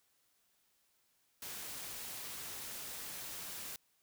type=noise; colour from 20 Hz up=white; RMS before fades=-45 dBFS; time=1.42-3.76 s; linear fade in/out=2 ms; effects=white hiss -75 dBFS RMS until 4.02 s